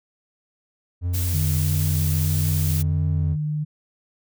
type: tone with vibrato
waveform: triangle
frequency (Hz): 87.31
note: F2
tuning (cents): 0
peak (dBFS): -19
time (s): 1.01-3.37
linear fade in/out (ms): 50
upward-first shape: sine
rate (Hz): 1.6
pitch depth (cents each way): 36
type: noise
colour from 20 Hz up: blue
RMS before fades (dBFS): -30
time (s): 1.13-2.83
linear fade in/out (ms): 20
type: tone with pitch glide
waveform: sine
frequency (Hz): 150 to 151.13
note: D3 to D3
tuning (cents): +37 to +50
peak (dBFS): -22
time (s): 1.33-3.65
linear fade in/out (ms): 20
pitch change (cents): +13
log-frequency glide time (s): 1.69-1.98
effects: none